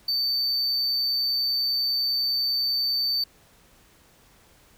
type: tone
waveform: triangle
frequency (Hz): 4565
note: D8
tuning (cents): -50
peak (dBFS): -21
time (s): 0.08-3.24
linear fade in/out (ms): 5
effects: pink hiss -57 dBFS RMS until 4.77 s